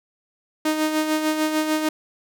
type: tone with tremolo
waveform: sawtooth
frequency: 310 Hz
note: D#4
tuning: 6 cents flat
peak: -14 dBFS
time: 0.65-1.89 s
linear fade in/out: 5 ms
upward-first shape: sine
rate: 6.7 Hz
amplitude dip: 50%
effects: none